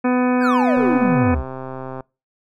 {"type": "harmonic tone", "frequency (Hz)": 250, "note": "B3", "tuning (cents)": 21, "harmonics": [1, 2, 3, 4, 5, 6, 7, 9, 10], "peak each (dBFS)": [-16, -22, -26, -28, -30, -32, -33, -35, -36], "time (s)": [0.04, 1.35], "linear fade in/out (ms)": 10}
{"type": "exponential sweep", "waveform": "triangle", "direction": "down", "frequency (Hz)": [1696, 59.6], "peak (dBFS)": -17, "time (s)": [0.4, 1.44], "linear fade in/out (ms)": 50}
{"type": "click train", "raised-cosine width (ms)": 1, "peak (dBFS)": -17, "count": 163, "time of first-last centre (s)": [0.77, 2.007], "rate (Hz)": 131}
{"effects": ["noise-tail reverb RT60 0.3 s tail -26 dB re dry"]}